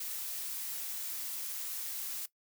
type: noise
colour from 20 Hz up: blue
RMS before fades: -39 dBFS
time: 0-2.26 s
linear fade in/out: 5 ms
effects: noise-tail reverb RT60 0.1 s tail -18 dB re dry